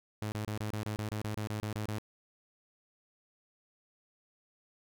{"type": "tone bursts", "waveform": "sawtooth", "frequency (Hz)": 106.5, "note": "G#2", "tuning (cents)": 44, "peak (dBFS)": -30, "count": 14, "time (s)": [0.22, 1.984], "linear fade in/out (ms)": 0, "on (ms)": 100, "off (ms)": 28, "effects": []}